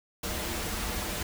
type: noise with comb filter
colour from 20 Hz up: pink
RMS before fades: -33 dBFS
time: 0.23-1.23 s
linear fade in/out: 5 ms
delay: 7.4 ms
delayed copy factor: -0.75
effects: none